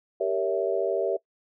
sine chord, G diminished seventh, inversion none, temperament equal with one note detuned, 392 / 466.2 / 563.7 / 659.3 Hz, G4 / Bb4 / Db5 / Fb5, 0 / 0 / +29 / 0 cents, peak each -28 / -29 / -29 / -28 dBFS, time 0.2-1.17 s, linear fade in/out 10 ms, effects noise-tail reverb RT60 0.1 s tail -21 dB re dry

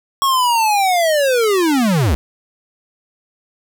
square linear sweep, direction down, 1108 to 60.9 Hz, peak -13 dBFS, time 0.22-2.15 s, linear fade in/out 0 ms, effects none

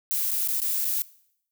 violet noise with dropouts, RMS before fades -26 dBFS, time 0.11-1.02 s, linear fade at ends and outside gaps 0 ms, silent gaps 0.309-0.315 / 0.476-0.486 / 0.602-0.618 / 0.846-0.852 s, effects noise-tail reverb RT60 0.7 s tail -20 dB re dry

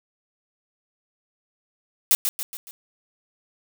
blue noise with echo, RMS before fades -17 dBFS, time 2.11-2.15 s, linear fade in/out 0 ms, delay 140 ms, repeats 4, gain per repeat -6 dB, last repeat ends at 2.71 s, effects none

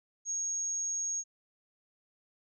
sine tone, 6570 Hz, G#8, 20 cents flat, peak -31 dBFS, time 0.25-1.24 s, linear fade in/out 50 ms, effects none

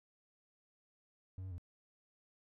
triangle tone with pitch steps, 93.5 / 94.4 / 87.2 Hz, F#2 / F#2 / F2, +19 / +35 / -2 cents, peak -40 dBFS, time 1.38-1.581 s, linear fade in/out 0 ms, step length 67 ms, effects none

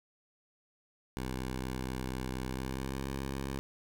10% pulse tone with pitch glide, 64.2 to 67.47 Hz, C2 to C#2, -32 to -46 cents, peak -27 dBFS, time 1.17-3.59 s, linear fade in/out 0 ms, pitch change +86 cents, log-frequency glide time 2.44-3.07 s, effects none

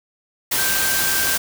sine tone in noise, 1568 Hz, G6, in tune, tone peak -24 dBFS, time 0.58-1.37 s, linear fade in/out 10 ms, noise white, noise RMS -20 dBFS, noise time 0.51-1.38 s, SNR -7 dB, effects none

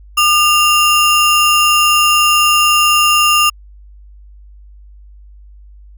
square ring-modulated tone, 1995 Hz, B6, 17 cents sharp, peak -6 dBFS, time 0.17-3.5 s, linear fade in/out 10 ms, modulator 787 Hz, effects added 50 Hz sine -36 dBFS peak until 5.97 s

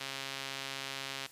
sawtooth tone with band-pass filter, 135.9 Hz, C#3, 34 cents flat, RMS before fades -41 dBFS, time 0-1.27 s, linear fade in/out 10 ms, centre 3500 Hz, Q 1.1, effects white hiss -56 dBFS RMS until 1.31 s + resampled to 32000 Hz

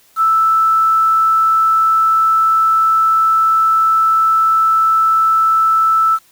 sine tone with quantisation, 1318.5 Hz, E6, in tune, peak -9 dBFS, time 0.16-6.19 s, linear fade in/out 50 ms, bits 6, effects white hiss -51 dBFS RMS until 6.31 s

